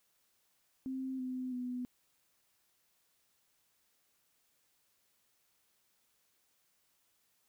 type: tone with pitch steps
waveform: sine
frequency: 262.6 / 255.6 / 248.7 Hz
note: C4 / C4 / B3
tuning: +6 / -40 / +12 cents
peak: -36 dBFS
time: 0.86-1.85 s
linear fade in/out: 0 ms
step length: 330 ms
effects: white hiss -75 dBFS RMS until 7.48 s